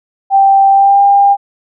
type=tone with pitch glide; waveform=sine; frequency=784 to 800.5 Hz; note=G5 to G5; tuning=0 to +36 cents; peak=-4 dBFS; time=0.3-1.37 s; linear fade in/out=50 ms; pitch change=+36 cents; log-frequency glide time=0.7-1.02 s; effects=none